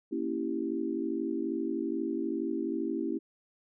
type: chord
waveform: sine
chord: A# diminished seventh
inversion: none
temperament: equal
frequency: 233.1 / 277.2 / 329.6 / 392 Hz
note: A#3 / C#4 / E4 / G4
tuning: 0 / 0 / 0 / 0 cents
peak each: -37 / -35 / -33 / -37 dBFS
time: 0.11-3.19 s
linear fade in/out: 20 ms
effects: none